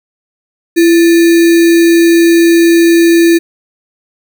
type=tone with sample-and-hold; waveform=sine; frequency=335.9 Hz; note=E4; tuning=33 cents sharp; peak=-3 dBFS; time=0.76-3.39 s; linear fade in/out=20 ms; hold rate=2100 Hz; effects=none